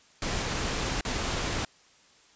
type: noise with dropouts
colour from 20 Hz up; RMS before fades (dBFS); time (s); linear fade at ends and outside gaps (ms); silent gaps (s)
pink; -30; 0.22-1.65; 2; 1.01-1.05
effects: white hiss -59 dBFS RMS until 2.35 s + resampled to 16000 Hz